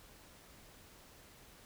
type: silence
effects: pink hiss -59 dBFS RMS until 1.65 s